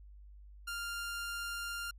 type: tone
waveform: sawtooth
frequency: 1396.9 Hz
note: F6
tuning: in tune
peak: -34 dBFS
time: 0.67-1.91 s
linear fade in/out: 10 ms
effects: added 50 Hz sine -51 dBFS peak until 1.98 s + AAC 48 kbps